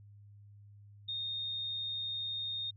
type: tone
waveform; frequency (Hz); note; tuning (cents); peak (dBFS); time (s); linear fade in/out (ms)
sine; 3684; A#7; -21; -35; 1.08-2.71; 10
effects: added 102 Hz sine -53 dBFS peak until 2.76 s